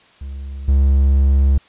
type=tone with level steps; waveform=triangle; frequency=68.4 Hz; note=C#2; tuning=23 cents flat; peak=-24 / -8 dBFS; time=0.21-1.58 s; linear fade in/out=5 ms; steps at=0.68 s; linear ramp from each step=5 ms; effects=white hiss -50 dBFS RMS until 1.68 s + resampled to 8000 Hz